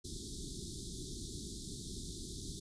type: band-stop noise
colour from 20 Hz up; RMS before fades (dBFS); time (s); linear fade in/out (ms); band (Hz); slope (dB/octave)
pink; -44; 0.04-2.6; 10; 410 to 3500; 96
effects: resampled to 22050 Hz